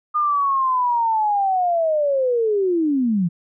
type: linear sweep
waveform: sine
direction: down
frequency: 1222 to 162.6 Hz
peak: -16 dBFS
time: 0.14-3.29 s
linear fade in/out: 20 ms
effects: none